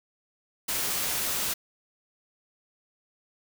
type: noise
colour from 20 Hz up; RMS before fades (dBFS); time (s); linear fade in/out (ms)
white; -29; 0.68-1.54; 10
effects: none